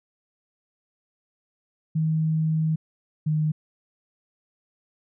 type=tone pair in turn; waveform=sine; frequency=158.2 / 154.23 Hz; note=D#3 / D#3; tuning=+29 / -15 cents; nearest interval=unison; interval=44 cents; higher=first; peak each=-20 dBFS; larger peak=neither; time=1.95-2.76 / 3.26-3.52 s; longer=first; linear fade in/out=10 ms; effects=none